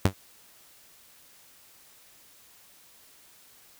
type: tone with exponential decay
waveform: sawtooth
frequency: 96 Hz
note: G2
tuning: 36 cents flat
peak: -11 dBFS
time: 0.05-0.14 s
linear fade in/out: 5 ms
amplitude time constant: 18 ms
effects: white hiss -56 dBFS RMS until 3.79 s